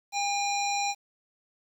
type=harmonic tone; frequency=808 Hz; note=G#5; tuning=48 cents flat; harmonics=1 / 3 / 5 / 7 / 9; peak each=-28 / -33 / -35 / -36 / -38 dBFS; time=0.12-0.95 s; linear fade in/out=50 ms; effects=9-bit